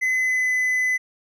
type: tone with pitch glide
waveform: triangle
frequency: 2030 to 2012 Hz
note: B6 to B6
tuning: +47 to +32 cents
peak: -17 dBFS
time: 0.01-0.98 s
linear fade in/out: 20 ms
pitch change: -15 cents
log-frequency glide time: 0.13-0.51 s
effects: none